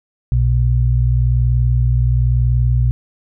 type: tone pair together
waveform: sine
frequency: 61 / 122 Hz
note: B1 / B2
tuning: -21 / -21 cents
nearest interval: octave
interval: 1200 cents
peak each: -14 / -14 dBFS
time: 0.32-2.91 s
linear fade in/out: 0 ms
effects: none